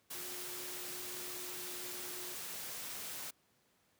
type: tone in noise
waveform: sine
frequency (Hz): 360.3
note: F#4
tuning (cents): -46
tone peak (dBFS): -52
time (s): 0.14-2.34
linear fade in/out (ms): 10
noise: white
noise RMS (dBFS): -44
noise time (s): 0.1-3.31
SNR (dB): -11
effects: pink hiss -73 dBFS RMS until 3.99 s + high-pass 100 Hz 12 dB/octave